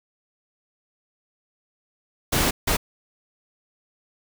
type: noise bursts at uneven times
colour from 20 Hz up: pink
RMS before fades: -21 dBFS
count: 2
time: 2.32-2.51 / 2.67-2.77 s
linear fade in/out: 10 ms
effects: none